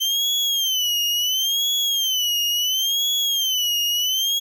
35% pulse tone with vibrato, 3100 Hz, G7, 20 cents flat, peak -17 dBFS, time 0-4.4 s, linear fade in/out 20 ms, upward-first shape sine, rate 0.72 Hz, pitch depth 140 cents each way, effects none

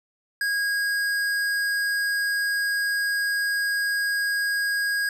sine tone with tanh clipping, 1639 Hz, G#6, 23 cents flat, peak -24 dBFS, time 0.41-5.09 s, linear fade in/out 2 ms, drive 17 dB, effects none

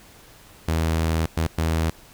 sawtooth tone bursts at uneven times, 80.9 Hz, E2, 32 cents flat, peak -16 dBFS, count 3, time 0.68-1.26 / 1.37-1.47 / 1.58-1.9 s, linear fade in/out 5 ms, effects pink hiss -49 dBFS RMS until 2.13 s

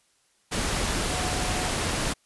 sine tone in noise, 731 Hz, F#5, 21 cents flat, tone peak -35 dBFS, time 1.08-1.71 s, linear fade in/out 20 ms, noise pink, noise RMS -27 dBFS, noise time 0.51-2.14 s, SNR -11 dB, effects white hiss -66 dBFS RMS until 2.25 s + resampled to 24000 Hz

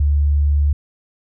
sine tone, 72.6 Hz, D2, 19 cents flat, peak -12 dBFS, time 0-0.73 s, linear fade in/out 5 ms, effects none

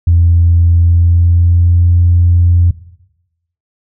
sine tone with pitch glide, 85.2 to 87.04 Hz, F2 to F2, -42 to -5 cents, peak -4 dBFS, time 0.07-2.71 s, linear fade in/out 5 ms, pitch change +37 cents, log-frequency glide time 0.78-1.88 s, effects noise-tail reverb RT60 0.9 s tail -17 dB re dry + tanh soft clip ceiling 0 dBFS

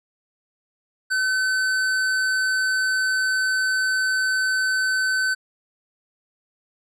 square tone, 1523 Hz, F#6, 50 cents sharp, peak -20 dBFS, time 1.1-5.35 s, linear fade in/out 20 ms, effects low-pass 9000 Hz 12 dB/octave

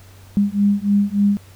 sine beating tone pair, 200.9 / 204.3 Hz, G3 / G#3, +43 / -28 cents, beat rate 3.4 Hz, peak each -17 dBFS, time 0.37-1.37 s, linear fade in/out 0 ms, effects added 95 Hz sine -42 dBFS peak until 1.55 s + pink hiss -49 dBFS RMS until 1.55 s

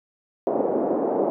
pink band-pass noise, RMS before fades -23 dBFS, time 0.47-1.3 s, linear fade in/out 0 ms, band 290 to 670 Hz, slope 24 dB/octave, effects none

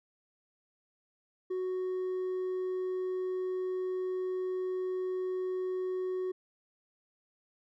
sine tone with hard clipping, 370 Hz, F#4, in tune, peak -32 dBFS, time 1.5-6.32 s, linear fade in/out 10 ms, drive 2 dB, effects none

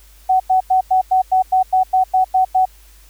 sine tone bursts, 750 Hz, F#5, 23 cents sharp, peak -10 dBFS, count 12, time 0.29-2.655 s, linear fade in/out 10 ms, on 110 ms, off 95 ms, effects added 50 Hz sine -44 dBFS peak until 3.09 s + white hiss -50 dBFS RMS until 3.09 s

